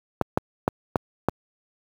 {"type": "clicks", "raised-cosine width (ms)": 1, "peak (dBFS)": -5, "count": 5, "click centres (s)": [0.213, 0.375, 0.679, 0.958, 1.286], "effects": ["high-pass 80 Hz 12 dB/octave", "7-bit"]}